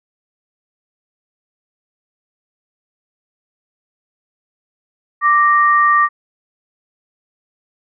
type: tone pair together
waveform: sine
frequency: 1174.7 / 1861.1 Hz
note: D6 / A#6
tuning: 0 / -3 cents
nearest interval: minor sixth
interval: 797 cents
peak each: -10 / -15 dBFS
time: 5.21-6.09 s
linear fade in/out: 50 ms
effects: none